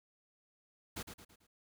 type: noise with echo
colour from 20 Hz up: pink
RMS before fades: -42 dBFS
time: 0.96-1.03 s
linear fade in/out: 10 ms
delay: 110 ms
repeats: 4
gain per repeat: -7 dB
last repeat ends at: 1.47 s
effects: none